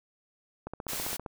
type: click train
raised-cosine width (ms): 1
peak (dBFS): -23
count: 10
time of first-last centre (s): 0.67-1.262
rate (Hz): 15.2
type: noise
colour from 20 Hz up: white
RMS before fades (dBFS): -35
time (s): 0.88-1.17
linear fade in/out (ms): 10
effects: none